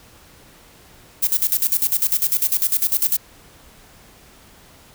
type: noise with tremolo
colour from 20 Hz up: violet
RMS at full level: -17 dBFS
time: 1.22-3.17 s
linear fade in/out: 10 ms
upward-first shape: square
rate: 10 Hz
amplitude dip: 80%
effects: pink hiss -48 dBFS RMS until 4.94 s